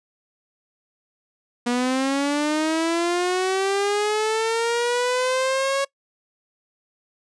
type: linear sweep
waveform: sawtooth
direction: up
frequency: 239.4 to 554.4 Hz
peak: -16 dBFS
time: 1.66-5.85 s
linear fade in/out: 10 ms
effects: noise-tail reverb RT60 0.1 s tail -23 dB re dry + resampled to 22050 Hz